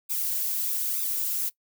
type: noise with flanger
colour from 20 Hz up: violet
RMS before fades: -28 dBFS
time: 0.09-1.5 s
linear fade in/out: 20 ms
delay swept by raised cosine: 0.8 to 4.4 ms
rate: 1.1 Hz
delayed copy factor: +0.9
effects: noise-tail reverb RT60 0.1 s tail -20 dB re dry